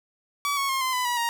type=tone with pitch steps; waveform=sawtooth; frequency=1142 / 1105 / 1069.2 / 1034.6 / 1001.1 / 968.7 / 937.3 Hz; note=D6 / C#6 / C6 / C6 / B5 / B5 / A#5; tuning=-49 / -6 / +37 / -20 / +23 / -34 / +9 cents; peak=-20 dBFS; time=0.45-1.29 s; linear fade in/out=0 ms; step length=120 ms; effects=none